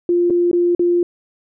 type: tone with dropouts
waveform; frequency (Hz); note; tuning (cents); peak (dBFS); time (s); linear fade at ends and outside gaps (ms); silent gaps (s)
sine; 349.2; F4; 0; -12; 0.09-1.03; 2; 0.3-0.305 / 0.514-0.53 / 0.75-0.794
effects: none